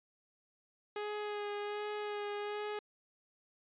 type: tone with vibrato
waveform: sawtooth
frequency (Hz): 415.3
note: G#4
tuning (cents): 0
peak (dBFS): -33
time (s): 0.96-2.79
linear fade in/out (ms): 2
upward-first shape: sine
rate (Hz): 1.3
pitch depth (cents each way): 17
effects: resampled to 8000 Hz